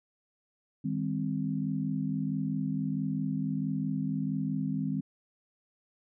sine chord, C minor, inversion first, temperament equal with one note detuned, 155.56 / 200.1 / 261.6 Hz, Eb3 / G3 / C4, 0 / +36 / 0 cents, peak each -33 dBFS, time 0.84-5.01 s, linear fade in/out 10 ms, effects none

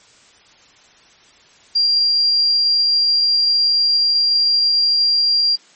sine tone, 4763 Hz, D8, 24 cents sharp, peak -12 dBFS, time 1.75-5.56 s, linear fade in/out 10 ms, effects white hiss -49 dBFS RMS until 5.75 s + MP3 32 kbps

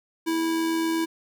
square tone with amplitude modulation, 327 Hz, E4, 14 cents flat, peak -22 dBFS, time 0.26-1.06 s, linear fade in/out 20 ms, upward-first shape sine, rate 87.8 Hz, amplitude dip 30%, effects none

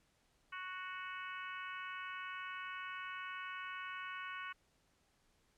harmonic tone, 370 Hz, F#4, in tune, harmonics 3 / 4 / 5 / 6 / 7 / 8, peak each -47 / -47 / -53 / -52 / -53 / -55 dBFS, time 0.52-4.53 s, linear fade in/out 10 ms, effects pink hiss -75 dBFS RMS until 5.57 s + low-pass 10000 Hz 12 dB/octave

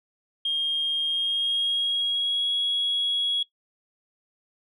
sine tone with pitch glide, 3228 to 3330 Hz, G#7 to G#7, -50 to +4 cents, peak -21 dBFS, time 0.45-3.43 s, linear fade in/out 5 ms, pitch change +54 cents, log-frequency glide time 1.04-2.51 s, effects noise-tail reverb RT60 0.1 s tail -18 dB re dry + tanh soft clip ceiling -18 dBFS

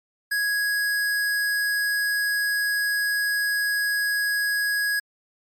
square tone, 1662 Hz, G#6, 1 cent sharp, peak -22 dBFS, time 0.31-5 s, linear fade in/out 10 ms, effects MP3 96 kbps

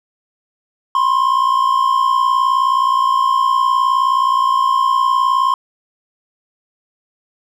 triangle tone pair together, 1007.7 / 1067 Hz, B5 / C6, +35 / +34 cents, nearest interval minor second, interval 99 cents, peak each -16 / -11 dBFS, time 0.95-5.54 s, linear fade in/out 2 ms, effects none

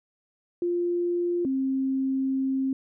sine tone pair in turn, 349.2 / 266.4 Hz, F4 / C4, 0 / +31 cents, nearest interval perfect fourth, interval 469 cents, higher first, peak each -23 dBFS, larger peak neither, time 0.62-1.45 / 1.45-2.73 s, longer second, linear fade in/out 2 ms, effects none

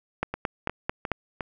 two click trains, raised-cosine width 0.5 ms, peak -10 / -15 dBFS, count 5 / 4, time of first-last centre 0.23-1.117 / 0.34-1.408 s, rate 4.51 / 2.81 Hz, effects none

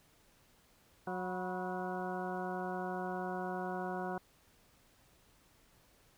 harmonic tone with a mistuned harmonic, 183 Hz, F#3, 19 cents flat, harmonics 1 / 2 / 3 / 4 / 5 / 6 / 7 / 8, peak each -42 / -42 / -46 / -41 / -46 / -50 / -52 / -47 dBFS, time 1.07-4.18 s, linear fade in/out 2 ms, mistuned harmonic 5, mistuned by +94 cents, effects pink hiss -67 dBFS RMS until 6.17 s

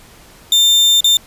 35% pulse tone with dropouts, 3600 Hz, A7, 39 cents sharp, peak -6 dBFS, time 0.52-1.17 s, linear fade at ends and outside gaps 2 ms, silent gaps 1.006-1.043 s, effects pink hiss -43 dBFS RMS until 1.26 s + resampled to 32000 Hz

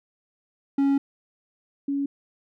triangle / sine tone pair in turn, 277.2 / 280.1 Hz, C#4 / C#4, 0 / +18 cents, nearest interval unison, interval 18 cents, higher second, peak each -16 / -23 dBFS, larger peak first, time 0.78-0.98 / 1.88-2.06 s, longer first, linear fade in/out 5 ms, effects none

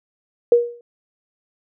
sine tone with exponential decay, 476.3 Hz, A#4, 37 cents sharp, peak -6 dBFS, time 0.52-0.81 s, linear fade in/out 2 ms, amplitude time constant 63 ms, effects none

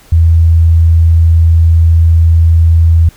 sine tone, 82.41 Hz, E2, in tune, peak -3 dBFS, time 0.12-3.09 s, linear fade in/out 5 ms, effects pink hiss -42 dBFS RMS until 3.16 s

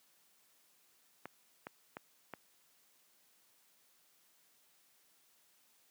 clicks, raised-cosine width 0.5 ms, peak -28 dBFS, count 4, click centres 1.256 / 1.669 / 1.969 / 2.337 s, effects white hiss -70 dBFS RMS until 5.9 s + high-pass 150 Hz 12 dB/octave

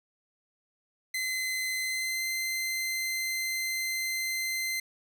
sawtooth tone with pitch glide, 2049 to 2072 Hz, C7 to C7, -37 to -17 cents, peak -26 dBFS, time 1.14-4.8 s, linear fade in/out 5 ms, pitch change +20 cents, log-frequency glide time 1.8-2.24 s, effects none

